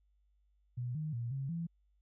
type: tone with pitch steps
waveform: sine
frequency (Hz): 122.6 / 154.4 / 118.2 / 135.7 / 167.8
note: B2 / D#3 / A#2 / C#3 / E3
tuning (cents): -12 / -13 / +24 / -36 / +31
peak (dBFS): -35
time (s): 0.77-1.67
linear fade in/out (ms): 10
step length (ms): 180
effects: added 50 Hz sine -69 dBFS peak until 2.01 s